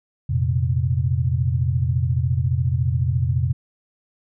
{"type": "chord", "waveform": "sine", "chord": "F suspended fourth", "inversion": "none", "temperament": "equal", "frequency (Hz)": [87.31, 116.54, 130.81], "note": ["F2", "Bb2", "C3"], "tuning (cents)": [0, 0, 0], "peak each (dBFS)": [-22, -23, -21], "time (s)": [0.29, 3.53], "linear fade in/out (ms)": 10, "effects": []}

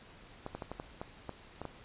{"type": "clicks", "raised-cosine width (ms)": 1, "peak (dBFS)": -25, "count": 9, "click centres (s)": [0.464, 0.55, 0.622, 0.716, 0.799, 1.015, 1.293, 1.616, 1.653], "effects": ["pink hiss -55 dBFS RMS until 1.84 s", "resampled to 8000 Hz"]}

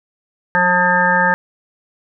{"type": "harmonic tone with a mistuned harmonic", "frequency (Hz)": 178.7, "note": "F3", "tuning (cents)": 40, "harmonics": [1, 3, 5, 7, 9, 10], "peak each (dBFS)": [-22, -21, -16, -22, -16, -19], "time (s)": [0.55, 1.34], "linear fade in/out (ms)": 0, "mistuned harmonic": 1, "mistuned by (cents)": 19, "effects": []}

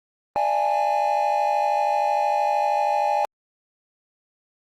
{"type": "tone cluster", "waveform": "triangle", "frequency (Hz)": [594, 682, 821, 874], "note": ["D5", "F5", "G#5", "A5"], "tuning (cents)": [20, -41, -20, -12], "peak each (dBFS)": [-24, -27, -19, -26], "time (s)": [0.36, 3.25], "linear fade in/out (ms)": 0, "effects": ["Opus 24 kbps"]}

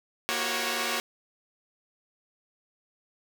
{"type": "tone cluster", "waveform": "5% pulse", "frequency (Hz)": [236.1, 340.9, 369.9, 392.9, 551], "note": ["A#3", "F4", "F#4", "G4", "C#5"], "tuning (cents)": [22, -42, 0, 4, -11], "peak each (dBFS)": [-22, -29, -21, -28, -20], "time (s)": [0.29, 1], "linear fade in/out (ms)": 0, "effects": []}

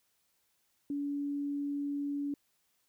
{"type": "tone", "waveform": "sine", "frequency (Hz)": 285.4, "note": "D4", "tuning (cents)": -49, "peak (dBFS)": -32, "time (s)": [0.9, 2.34], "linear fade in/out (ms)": 2, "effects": ["white hiss -75 dBFS RMS until 2.88 s"]}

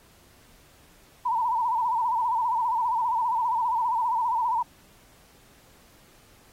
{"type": "tone with vibrato", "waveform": "sine", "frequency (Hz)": 941, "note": "A#5", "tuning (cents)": 16, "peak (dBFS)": -22, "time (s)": [1.25, 4.63], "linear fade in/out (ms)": 10, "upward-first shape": "sine", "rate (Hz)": 15, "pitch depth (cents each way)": 110, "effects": ["pink hiss -57 dBFS RMS until 6.52 s", "AAC 48 kbps"]}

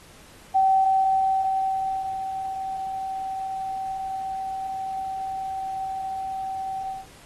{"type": "tone with ADSR envelope", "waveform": "sine", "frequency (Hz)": 768, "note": "G5", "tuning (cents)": -36, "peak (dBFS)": -15, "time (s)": [0.54, 7.06], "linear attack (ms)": 22, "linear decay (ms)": 1600, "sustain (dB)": -12, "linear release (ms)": 170, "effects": ["pink hiss -50 dBFS RMS until 7.25 s", "AAC 32 kbps"]}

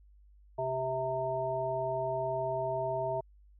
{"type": "harmonic tone", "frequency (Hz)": 130.81, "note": "C3", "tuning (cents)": 0, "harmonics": [1, 3, 5, 7], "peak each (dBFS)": [-41, -38, -32, -37], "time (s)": [0.58, 3.21], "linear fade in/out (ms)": 10, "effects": ["added 50 Hz sine -56 dBFS peak until 3.59 s"]}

